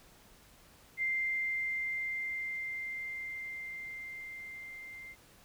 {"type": "tone with level ramp", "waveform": "sine", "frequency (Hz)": 2093, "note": "C7", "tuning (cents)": 0, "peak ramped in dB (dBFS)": [-29, -45], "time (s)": [0.97, 5.16], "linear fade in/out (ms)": 50, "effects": ["pink hiss -60 dBFS RMS until 5.44 s"]}